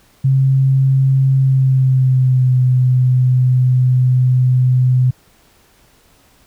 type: tone with pitch glide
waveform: sine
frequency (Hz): 133.9 to 127.04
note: C3 to B2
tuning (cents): +40 to +49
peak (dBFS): -9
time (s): 0.24-5.11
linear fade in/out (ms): 10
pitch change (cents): -91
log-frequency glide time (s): 1.36-2.58
effects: pink hiss -52 dBFS RMS until 6.46 s